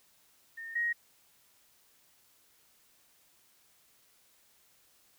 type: tone pair in turn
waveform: sine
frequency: 1828 / 1881.6 Hz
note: A#6 / A#6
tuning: -34 / +16 cents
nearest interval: minor second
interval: 50 cents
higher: second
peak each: -40 / -28 dBFS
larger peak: second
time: 0.57-0.75 / 0.75-0.93 s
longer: neither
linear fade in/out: 10 ms
effects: white hiss -66 dBFS RMS until 5.18 s